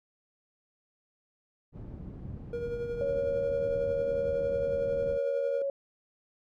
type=low-pass noise; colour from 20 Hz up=white; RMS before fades=-42 dBFS; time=1.72-5.19 s; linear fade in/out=50 ms; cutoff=160 Hz; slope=12 dB/octave
type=tone with tremolo; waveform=triangle; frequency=475 Hz; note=A#4; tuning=33 cents sharp; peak=-28 dBFS; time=2.53-5.62 s; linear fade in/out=2 ms; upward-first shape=triangle; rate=11 Hz; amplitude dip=50%
type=tone; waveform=sine; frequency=554.4 Hz; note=C#5; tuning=in tune; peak=-28 dBFS; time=3.01-5.7 s; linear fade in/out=2 ms
effects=none